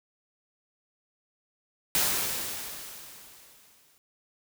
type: noise with exponential decay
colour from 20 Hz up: white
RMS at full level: -24 dBFS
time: 1.95-3.98 s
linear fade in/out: 0 ms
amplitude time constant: 440 ms
effects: none